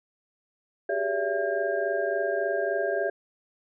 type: tone cluster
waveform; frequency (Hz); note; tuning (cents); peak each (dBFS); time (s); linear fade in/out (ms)
sine; 383.8 / 407.3 / 572 / 667 / 1610; G4 / G#4 / D5 / E5 / G6; -37 / -34 / -46 / +20 / +46; -34 / -30 / -30 / -29 / -33; 0.89-3.1; 5
effects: none